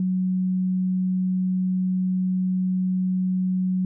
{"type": "tone", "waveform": "sine", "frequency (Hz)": 185, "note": "F#3", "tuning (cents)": 0, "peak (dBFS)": -20, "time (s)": [0, 3.85], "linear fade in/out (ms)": 2, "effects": []}